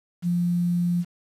sine tone with quantisation, 174.61 Hz, F3, in tune, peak -20 dBFS, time 0.22-1.05 s, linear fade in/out 50 ms, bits 8, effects resampled to 32000 Hz

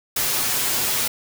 white noise with comb filter, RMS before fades -22 dBFS, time 0.16-1.08 s, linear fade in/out 5 ms, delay 8 ms, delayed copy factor +0.65, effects none

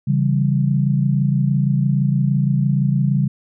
sine chord, C# diminished, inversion none, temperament equal, 138.59 / 164.81 / 196 Hz, C#3 / E3 / G3, 0 / 0 / 0 cents, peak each -16 / -22 / -20 dBFS, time 0.07-3.28 s, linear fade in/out 10 ms, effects none

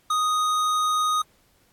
sine tone with hard clipping, 1244.5 Hz, D#6, in tune, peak -22 dBFS, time 0.1-1.22 s, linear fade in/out 5 ms, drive 14 dB, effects pink hiss -62 dBFS RMS until 1.72 s + AAC 64 kbps

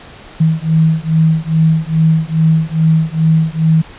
sine beating tone pair, 158.9 / 161.3 Hz, D#3 / E3, +37 / -37 cents, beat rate 2.4 Hz, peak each -12 dBFS, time 0.4-3.82 s, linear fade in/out 10 ms, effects pink hiss -36 dBFS RMS until 3.98 s + resampled to 8000 Hz

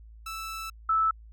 sawtooth / sine tone pair in turn, 1318.5 / 1312.2 Hz, E6 / E6, 0 / -8 cents, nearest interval unison, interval 8 cents, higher first, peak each -31 / -21 dBFS, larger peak second, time 0.26-0.7 / 0.89-1.11 s, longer first, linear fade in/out 5 ms, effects added 55 Hz sine -46 dBFS peak until 1.32 s

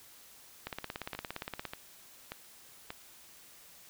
two click trains, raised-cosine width 0.3 ms, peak -21 / -23 dBFS, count 18 / 4, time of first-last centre 0.67-1.653 / 1.15-2.904 s, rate 17.3 / 1.71 Hz, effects white hiss -56 dBFS RMS until 3.89 s

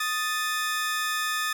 sawtooth tone pair together, 1244.5 / 1760 Hz, D#6 / A6, 0 / 0 cents, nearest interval tritone, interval 600 cents, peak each -25 dBFS, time 0-1.53 s, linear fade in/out 5 ms, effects none

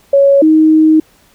sine tone pair in turn, 556 / 313.7 Hz, C#5 / D#4, +5 / +14 cents, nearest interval minor seventh, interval 991 cents, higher first, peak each -4 dBFS, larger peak neither, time 0.13-0.42 / 0.42-1 s, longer second, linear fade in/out 5 ms, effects pink hiss -49 dBFS RMS until 1.34 s

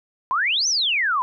sine exponential two-way sweep, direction up then down, 974 to 6272 to 974 Hz, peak -18 dBFS, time 0.31-1.22 s, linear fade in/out 0 ms, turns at 0.68 s, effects none

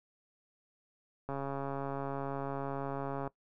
click train, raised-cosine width 1 ms, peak -24 dBFS, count 275, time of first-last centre 1.29-3.276 s, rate 138 Hz, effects noise-tail reverb RT60 0.1 s tail -20 dB re dry

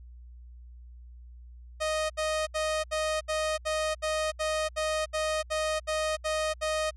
sawtooth tone bursts, 622.3 Hz, D#5, in tune, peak -23 dBFS, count 14, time 1.8-6.91 s, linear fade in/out 20 ms, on 300 ms, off 70 ms, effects added 60 Hz sine -45 dBFS peak until 6.96 s + resampled to 24000 Hz

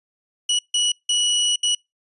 sawtooth tone bursts at uneven times, 2933 Hz, F#7, 16 cents flat, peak -14 dBFS, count 4, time 0.49-0.59 / 0.74-0.92 / 1.09-1.56 / 1.63-1.75 s, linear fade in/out 5 ms, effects noise-tail reverb RT60 0.2 s tail -26 dB re dry + resampled to 24000 Hz

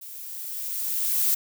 violet noise with level ramp, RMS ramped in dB -41 to -21 dBFS, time 0.01-1.35 s, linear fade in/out 10 ms, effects none

